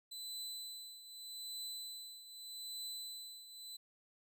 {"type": "tone with tremolo", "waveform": "sawtooth", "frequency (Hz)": 4010, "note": "B7", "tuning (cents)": 26, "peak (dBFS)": -39, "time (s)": [0.11, 3.77], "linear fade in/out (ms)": 10, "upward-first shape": "triangle", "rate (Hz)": 0.82, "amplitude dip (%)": 75, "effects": []}